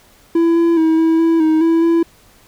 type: tone with pitch steps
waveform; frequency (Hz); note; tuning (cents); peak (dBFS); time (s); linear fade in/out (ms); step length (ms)
triangle; 334.1 / 336.4 / 321 / 324.8 / 329.5 / 315.1 / 329.6 / 334.1; E4 / E4 / E4 / E4 / E4 / D#4 / E4 / E4; +23 / +35 / -46 / -26 / -1 / +22 / 0 / +23; -8; 0.35-2.03; 5; 210
effects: pink hiss -49 dBFS RMS until 2.47 s